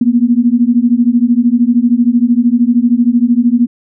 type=beating tone pair; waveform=sine; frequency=233.1 / 246.1 Hz; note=A#3 / B3; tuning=0 / -6 cents; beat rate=13 Hz; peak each=-10 dBFS; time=0.01-3.67 s; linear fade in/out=5 ms; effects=none